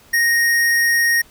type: tone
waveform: square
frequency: 1864.7 Hz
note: A#6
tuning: in tune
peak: -14 dBFS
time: 0.13-1.22 s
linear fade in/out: 10 ms
effects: pink hiss -49 dBFS RMS until 1.3 s